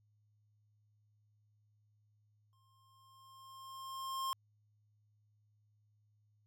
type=tone with exponential growth; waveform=square; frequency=1064 Hz; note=C6; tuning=29 cents sharp; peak=-35 dBFS; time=2.53-4.33 s; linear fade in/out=0 ms; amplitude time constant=390 ms; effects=added 105 Hz sine -70 dBFS peak until 6.46 s